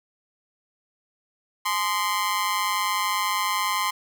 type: tone with amplitude modulation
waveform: sawtooth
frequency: 1039 Hz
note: C6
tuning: 12 cents flat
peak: -15 dBFS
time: 1.65-3.91 s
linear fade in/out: 10 ms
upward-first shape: sine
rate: 190 Hz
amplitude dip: 85%
effects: none